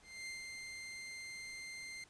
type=tone with ADSR envelope; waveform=sawtooth; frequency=2093 Hz; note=C7; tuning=in tune; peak=-39 dBFS; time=0.02-2.04 s; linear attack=250 ms; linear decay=140 ms; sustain=-3 dB; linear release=3 ms; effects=pink hiss -65 dBFS RMS until 2.09 s + resampled to 22050 Hz